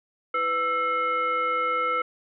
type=tone with frequency modulation; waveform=sine; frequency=1325 Hz; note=E6; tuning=9 cents sharp; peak=-22 dBFS; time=0.34-2.02 s; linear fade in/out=5 ms; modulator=825 Hz; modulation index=0.83; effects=none